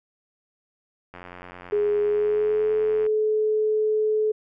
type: click train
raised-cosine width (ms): 0.5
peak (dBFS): -25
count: 173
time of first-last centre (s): 1.14-3.064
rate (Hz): 89.4
type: tone with pitch glide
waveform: sine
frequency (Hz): 415.3 to 430.2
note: G#4 to A4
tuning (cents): 0 to -39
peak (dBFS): -19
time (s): 1.72-4.32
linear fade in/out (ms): 10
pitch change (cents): +61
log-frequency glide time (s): 2.02-2.73
effects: none